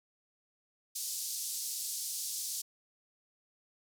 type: band-pass noise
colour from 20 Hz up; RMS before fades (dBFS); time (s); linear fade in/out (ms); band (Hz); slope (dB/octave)
pink; -38; 0.95-2.62; 10; 4900 to 14000; 24
effects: none